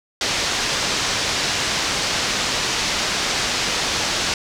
white low-pass noise, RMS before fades -22 dBFS, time 0.21-4.34 s, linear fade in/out 2 ms, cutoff 6100 Hz, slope 24 dB/octave, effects none

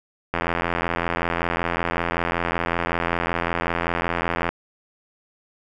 click train, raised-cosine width 0.5 ms, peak -7 dBFS, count 355, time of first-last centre 0.34-4.49 s, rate 85.3 Hz, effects none

